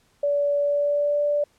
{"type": "tone with pitch glide", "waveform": "sine", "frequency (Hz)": [575, 584.7], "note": ["D5", "D5"], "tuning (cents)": [-37, -8], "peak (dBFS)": -19, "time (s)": [0.23, 1.44], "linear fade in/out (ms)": 5, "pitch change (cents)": 29, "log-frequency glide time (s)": [0.58, 1.22], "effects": ["pink hiss -63 dBFS RMS until 1.58 s", "low-pass 11000 Hz 12 dB/octave"]}